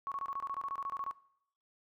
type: tone bursts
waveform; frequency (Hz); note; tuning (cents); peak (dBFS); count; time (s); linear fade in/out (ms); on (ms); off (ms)
sine; 1108.7; C#6; 0; -34; 15; 0.07-1.111; 0; 47; 24
effects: noise-tail reverb RT60 0.7 s tail -20 dB re dry